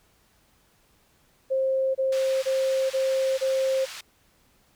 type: tone bursts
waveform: sine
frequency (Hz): 530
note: C5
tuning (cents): +22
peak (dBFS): -21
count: 5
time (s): 1.5-3.858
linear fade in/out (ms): 20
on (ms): 450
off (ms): 27
type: band-pass noise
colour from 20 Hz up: white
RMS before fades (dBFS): -40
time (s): 2.12-4.01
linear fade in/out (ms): 5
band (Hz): 1100 to 5100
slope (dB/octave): 12
effects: pink hiss -63 dBFS RMS until 4.75 s